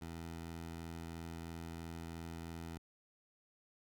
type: tone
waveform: 15% pulse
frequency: 83 Hz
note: E2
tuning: 12 cents sharp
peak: -38 dBFS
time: 0.01-2.78 s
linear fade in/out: 10 ms
effects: none